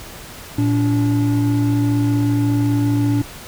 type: tone pair together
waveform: triangle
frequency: 114.45 / 288.4 Hz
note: A#2 / D4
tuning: -31 / -31 cents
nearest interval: octave + major third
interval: 1600 cents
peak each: -15 dBFS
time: 0.58-3.22 s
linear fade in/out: 5 ms
effects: pink hiss -36 dBFS RMS until 3.47 s